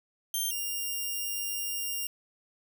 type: tone pair in turn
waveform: 5% pulse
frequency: 3164 / 2799 Hz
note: G7 / F7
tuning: +15 / +3 cents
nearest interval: major second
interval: 212 cents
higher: first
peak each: -20 / -22 dBFS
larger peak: first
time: 0.34-0.51 / 0.51-2.07 s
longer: second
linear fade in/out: 2 ms
effects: none